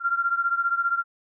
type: beating tone pair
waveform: sine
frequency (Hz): 1378 / 1393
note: F6 / F6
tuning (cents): -24 / -5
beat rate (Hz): 15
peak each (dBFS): -23 / -26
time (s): 0-1.04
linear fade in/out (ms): 50
effects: none